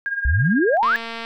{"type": "tone with tremolo", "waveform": "sine", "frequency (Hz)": 1622, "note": "G#6", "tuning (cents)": -41, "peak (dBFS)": -19, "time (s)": [0.06, 0.77], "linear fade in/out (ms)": 0, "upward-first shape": "sine", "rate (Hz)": 18, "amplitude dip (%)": 70}
{"type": "exponential sweep", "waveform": "sine", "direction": "up", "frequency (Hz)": [57.5, 1760], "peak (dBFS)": -15, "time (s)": [0.25, 0.96], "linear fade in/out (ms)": 0}
{"type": "click train", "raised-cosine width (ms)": 0.3, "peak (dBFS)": -15, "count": 97, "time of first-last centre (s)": [0.83, 1.249], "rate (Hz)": 229}
{"effects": []}